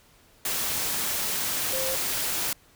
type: tone in noise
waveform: sine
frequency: 526 Hz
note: C5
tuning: 9 cents sharp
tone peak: -30 dBFS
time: 1.73-1.95 s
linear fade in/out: 2 ms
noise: white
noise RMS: -28 dBFS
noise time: 0.45-2.53 s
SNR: -5 dB
effects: pink hiss -58 dBFS RMS until 2.75 s